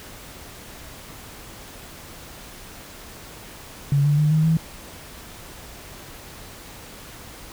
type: tone with pitch steps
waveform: sine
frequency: 141.5 / 146.24 / 151.13 / 156.19 / 161.42 Hz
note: C#3 / D3 / D3 / D#3 / E3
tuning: +36 / -7 / +50 / +7 / -36 cents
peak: -15 dBFS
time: 3.92-4.57 s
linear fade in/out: 2 ms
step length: 130 ms
effects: pink hiss -41 dBFS RMS until 7.52 s